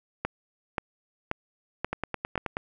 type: two click trains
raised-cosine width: 0.5 ms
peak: -12 / -14 dBFS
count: 5 / 7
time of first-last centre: 0.25-2.378 / 1.93-2.569 s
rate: 1.88 / 9.39 Hz
effects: none